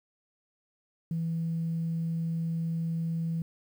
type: tone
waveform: sine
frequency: 164.81 Hz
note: E3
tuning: in tune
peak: -27 dBFS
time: 1.11-3.42 s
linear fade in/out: 2 ms
effects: tanh soft clip ceiling -24 dBFS + 10-bit